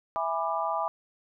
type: chord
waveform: sine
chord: E dominant seventh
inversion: none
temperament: just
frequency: 659.3 / 824.1 / 988.9 / 1186.7 Hz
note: E5 / G#5 / B5 / D6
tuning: 0 / -14 / +2 / +18 cents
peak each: -32 dBFS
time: 0.16-0.88 s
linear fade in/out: 0 ms
effects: none